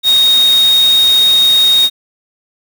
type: tone in noise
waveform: sine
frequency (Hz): 3729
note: A#7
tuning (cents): 0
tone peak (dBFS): -6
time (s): 0.03-1.9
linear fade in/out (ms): 50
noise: white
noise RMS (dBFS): -22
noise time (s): 0.03-1.9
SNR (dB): +13
effects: none